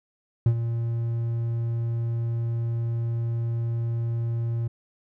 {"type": "tone with ADSR envelope", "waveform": "triangle", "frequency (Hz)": 116.3, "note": "A#2", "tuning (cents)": -4, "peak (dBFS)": -12, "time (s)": [0.46, 4.68], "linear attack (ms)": 3, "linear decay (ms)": 74, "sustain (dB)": -10, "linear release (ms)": 9, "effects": []}